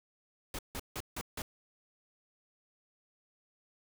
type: noise bursts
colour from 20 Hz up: pink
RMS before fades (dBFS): -39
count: 5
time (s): 0.54-1.42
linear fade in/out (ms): 2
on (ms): 48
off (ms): 160
effects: none